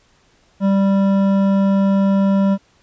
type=tone with hard clipping; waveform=sine; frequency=196 Hz; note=G3; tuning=in tune; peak=-14 dBFS; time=0.6-2.58 s; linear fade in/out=50 ms; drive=11 dB; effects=pink hiss -56 dBFS RMS until 2.82 s + resampled to 16000 Hz